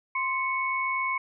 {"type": "tone pair together", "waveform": "sine", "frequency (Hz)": [1045.4, 2213], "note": ["C6", "C#7"], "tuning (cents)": [-2, -3], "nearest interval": "octave + minor second", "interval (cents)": 1299, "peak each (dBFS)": -28, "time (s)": [0.15, 1.18], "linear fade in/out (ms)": 5, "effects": []}